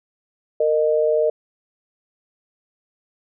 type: tone pair together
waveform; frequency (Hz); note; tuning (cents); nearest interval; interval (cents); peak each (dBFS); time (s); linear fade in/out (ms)
sine; 460.7 / 615; A#4 / D#5; -20 / -20; perfect fourth; 500; -18; 0.6-1.3; 5
effects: none